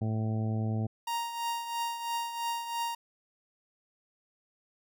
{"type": "harmonic tone", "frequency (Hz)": 110, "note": "A2", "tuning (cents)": 0, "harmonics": [1, 2, 3, 4, 5, 6, 7], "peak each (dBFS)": [-29, -34, -43, -45, -48, -46, -46], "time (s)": [0.01, 0.87], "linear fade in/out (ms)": 10}
{"type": "tone with tremolo", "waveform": "45% pulse", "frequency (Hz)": 934, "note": "A#5", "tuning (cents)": 3, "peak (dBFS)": -29, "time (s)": [1.07, 2.95], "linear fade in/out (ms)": 5, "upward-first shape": "triangle", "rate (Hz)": 3, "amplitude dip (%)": 65}
{"effects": []}